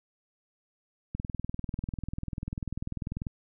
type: click train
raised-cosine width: 5 ms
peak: -21 dBFS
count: 44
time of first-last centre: 1.15-3.268 s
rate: 20.3 Hz
effects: none